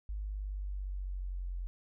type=linear sweep; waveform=sine; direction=down; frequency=51.5 to 43.98 Hz; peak=-35 dBFS; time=0.09-1.67 s; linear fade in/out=0 ms; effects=none